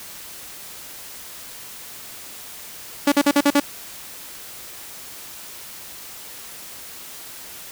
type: tone bursts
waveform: sawtooth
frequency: 286.2 Hz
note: D4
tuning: 45 cents flat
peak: -9 dBFS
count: 6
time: 3.07-3.6 s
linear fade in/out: 5 ms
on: 50 ms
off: 46 ms
effects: white hiss -38 dBFS RMS until 7.71 s